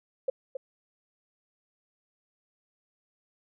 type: tone with echo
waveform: sine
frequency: 528 Hz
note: C5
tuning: 16 cents sharp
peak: -23 dBFS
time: 0.28-0.3 s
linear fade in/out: 5 ms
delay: 270 ms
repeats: 1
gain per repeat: -8 dB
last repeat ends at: 0.57 s
effects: none